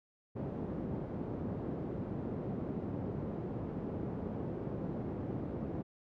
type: band-pass noise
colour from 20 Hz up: pink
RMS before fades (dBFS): -39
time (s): 0.35-5.83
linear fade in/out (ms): 20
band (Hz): 120 to 420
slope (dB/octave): 12
effects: none